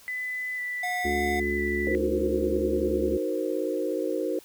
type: tone with vibrato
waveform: sine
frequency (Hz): 1991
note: B6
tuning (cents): +14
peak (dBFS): -29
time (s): 0.08-1.95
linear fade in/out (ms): 0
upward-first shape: square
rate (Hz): 1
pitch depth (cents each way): 11
type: tone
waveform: square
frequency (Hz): 723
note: F#5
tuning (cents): -40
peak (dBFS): -30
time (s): 0.83-1.4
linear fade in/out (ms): 5
type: harmonic tone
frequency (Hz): 72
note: D2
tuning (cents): -34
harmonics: 1 / 3 / 4 / 5 / 6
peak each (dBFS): -33 / -33 / -37 / -28 / -38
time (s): 1.04-3.18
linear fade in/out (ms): 20
type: chord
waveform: sine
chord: C half-diminished seventh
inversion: first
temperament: equal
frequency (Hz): 311.1 / 370 / 466.2 / 523.3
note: Eb4 / Gb4 / Bb4 / C5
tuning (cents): 0 / 0 / 0 / 0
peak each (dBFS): -31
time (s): 1.87-4.39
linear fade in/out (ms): 2
effects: white hiss -53 dBFS RMS until 4.44 s